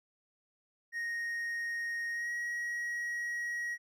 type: tone with pitch glide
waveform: triangle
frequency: 1865 to 1902 Hz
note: A#6 to A#6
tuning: 0 to +34 cents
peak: -32 dBFS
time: 0.92-3.78 s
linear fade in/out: 50 ms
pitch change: +34 cents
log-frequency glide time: 2.12-2.3 s
effects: none